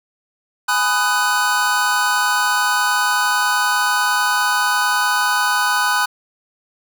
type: chord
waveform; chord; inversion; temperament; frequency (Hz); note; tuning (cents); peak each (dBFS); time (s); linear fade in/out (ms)
square; G# minor seventh; none; just; 830.6 / 996.7 / 1245.9 / 1495.1; G#5 / B5 / D#6 / F#6; 0 / +16 / +2 / +18; -24 / -22 / -23 / -19; 0.68-6.06; 10
effects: none